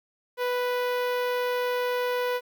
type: tone with notch filter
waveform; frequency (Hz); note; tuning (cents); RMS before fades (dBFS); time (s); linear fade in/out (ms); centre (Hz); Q
sawtooth; 493.9; B4; 0; -27; 0.37-2.41; 50; 7600; 0.5
effects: 10-bit